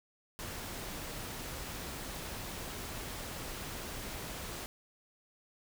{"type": "noise", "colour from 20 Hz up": "pink", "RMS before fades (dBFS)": -42, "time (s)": [0.39, 4.66], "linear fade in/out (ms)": 0, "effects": []}